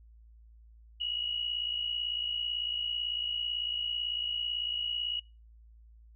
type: tone pair together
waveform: sine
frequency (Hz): 2858 / 2916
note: F7 / F#7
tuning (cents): +39 / -26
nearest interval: unison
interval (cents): 35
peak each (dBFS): -38 / -32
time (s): 1-5.2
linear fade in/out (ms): 10
effects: noise-tail reverb RT60 0.3 s tail -25 dB re dry + added 56 Hz sine -53 dBFS peak until 6.15 s